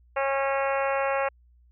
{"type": "harmonic tone", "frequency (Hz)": 273.4, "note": "C#4", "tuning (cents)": -24, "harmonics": [2, 3, 4, 5, 6, 7, 8, 9, 10], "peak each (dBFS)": [-26, -30, -32, -34, -36, -37, -38, -39, -40], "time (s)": [0.16, 1.29], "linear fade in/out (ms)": 10, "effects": ["added 60 Hz sine -55 dBFS peak until 1.71 s"]}